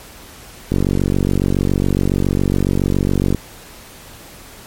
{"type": "click train", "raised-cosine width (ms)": 3, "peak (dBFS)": -3, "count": 125, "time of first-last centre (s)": [0.72, 3.347], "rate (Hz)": 47.2, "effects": ["pink hiss -39 dBFS RMS until 4.66 s", "MP3 64 kbps"]}